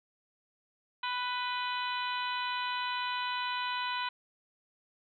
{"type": "harmonic tone with a mistuned harmonic", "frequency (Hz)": 494.9, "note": "B4", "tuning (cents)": 4, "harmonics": [2, 3, 4, 5, 6, 7, 8], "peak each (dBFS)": [-34, -39, -44, -41, -41, -47, -42], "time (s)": [1.03, 4.09], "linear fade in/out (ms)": 5, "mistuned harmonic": 6, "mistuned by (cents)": 27, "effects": []}